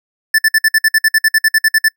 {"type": "tone bursts", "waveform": "square", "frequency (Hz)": 1760, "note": "A6", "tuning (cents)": 0, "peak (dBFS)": -8, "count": 16, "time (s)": [0.34, 1.885], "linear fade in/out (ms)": 5, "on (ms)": 45, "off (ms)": 55, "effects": ["noise-tail reverb RT60 0.1 s tail -26 dB re dry"]}